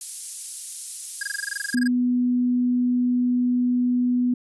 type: high-pass noise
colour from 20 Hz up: white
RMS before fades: -30 dBFS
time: 0.01-1.75 s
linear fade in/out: 2 ms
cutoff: 8300 Hz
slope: 12 dB/octave
type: tone bursts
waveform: square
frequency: 1635 Hz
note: G#6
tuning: 28 cents flat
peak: -25 dBFS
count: 16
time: 1.21-1.877 s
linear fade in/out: 5 ms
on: 22 ms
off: 21 ms
type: tone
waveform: sine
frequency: 246.9 Hz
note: B3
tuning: in tune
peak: -18 dBFS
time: 1.74-4.34 s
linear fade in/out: 5 ms
effects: resampled to 24000 Hz